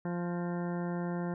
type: harmonic tone with a mistuned harmonic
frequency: 174.61 Hz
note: F3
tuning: in tune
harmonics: 1 / 2 / 3 / 4 / 5 / 6 / 8 / 9 / 10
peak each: -33 / -39 / -43 / -45 / -47 / -49 / -51 / -52 / -53 dBFS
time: 0.05-1.34 s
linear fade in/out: 2 ms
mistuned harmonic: 10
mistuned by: +65 cents
effects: none